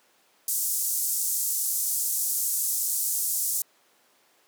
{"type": "band-pass noise", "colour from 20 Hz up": "white", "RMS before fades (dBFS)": -27, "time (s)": [0.48, 3.62], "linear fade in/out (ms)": 2, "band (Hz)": [6500, 15000], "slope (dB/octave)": 24, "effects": ["pink hiss -62 dBFS RMS until 4.47 s", "high-pass 400 Hz 12 dB/octave"]}